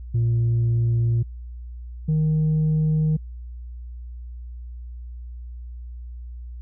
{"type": "tone pair in turn", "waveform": "sine", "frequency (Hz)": [116.54, 155.56], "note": ["A#2", "D#3"], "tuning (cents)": [0, 0], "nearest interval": "perfect fourth", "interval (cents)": 500, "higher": "second", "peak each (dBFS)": -15, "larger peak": "neither", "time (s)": [[0.14, 1.23], [2.08, 3.17]], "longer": "neither", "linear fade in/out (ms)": 10, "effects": ["tanh soft clip ceiling -16 dBFS", "added 60 Hz sine -33 dBFS peak until 6.61 s"]}